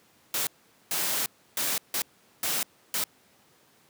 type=noise bursts at uneven times; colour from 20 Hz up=white; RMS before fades=-28 dBFS; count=6; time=0.34-0.47 / 0.91-1.26 / 1.57-1.78 / 1.94-2.02 / 2.43-2.63 / 2.94-3.04 s; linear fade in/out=2 ms; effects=pink hiss -61 dBFS RMS until 3.89 s + high-pass 150 Hz 12 dB/octave